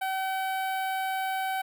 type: tone with notch filter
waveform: sawtooth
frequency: 763 Hz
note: G5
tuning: 47 cents flat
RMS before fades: -30 dBFS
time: 0.01-1.62 s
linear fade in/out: 10 ms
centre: 6000 Hz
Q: 0.57
effects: none